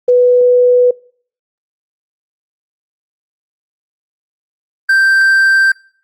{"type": "tone pair in turn", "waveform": ["sine", "triangle"], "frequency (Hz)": [493.9, 1568], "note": ["B4", "G6"], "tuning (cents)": [0, 0], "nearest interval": "octave + minor sixth", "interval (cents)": 2000, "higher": "second", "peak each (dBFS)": -5, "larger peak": "neither", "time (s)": [[0.08, 0.91], [4.89, 5.72]], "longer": "neither", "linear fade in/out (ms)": 5, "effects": ["noise-tail reverb RT60 0.5 s tail -24 dB re dry", "Opus 24 kbps"]}